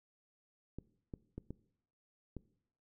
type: clicks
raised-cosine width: 3 ms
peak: -30 dBFS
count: 5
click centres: 0.786 / 1.138 / 1.38 / 1.506 / 2.367 s
effects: noise-tail reverb RT60 0.7 s tail -20 dB re dry